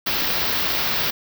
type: band-stop noise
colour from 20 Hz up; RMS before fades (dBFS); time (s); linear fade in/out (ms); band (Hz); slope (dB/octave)
white; -22; 0.06-1.11; 10; 5400 to 15000; 48
effects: none